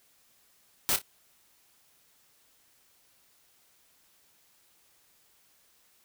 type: noise with echo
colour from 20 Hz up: white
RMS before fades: -26 dBFS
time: 0.89-0.96 s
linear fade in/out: 0 ms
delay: 28 ms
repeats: 2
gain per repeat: -11 dB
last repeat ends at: 1.016 s
effects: white hiss -65 dBFS RMS until 6.04 s